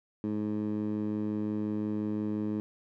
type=tone with band-pass filter; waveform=15% pulse; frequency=105.7 Hz; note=G#2; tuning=31 cents sharp; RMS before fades=-32 dBFS; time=0.24-2.6 s; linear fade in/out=0 ms; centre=260 Hz; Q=1.8; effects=none